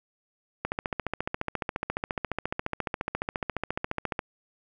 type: click train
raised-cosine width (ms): 0.5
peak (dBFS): -13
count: 52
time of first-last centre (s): 0.65-4.192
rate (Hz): 14.4
effects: none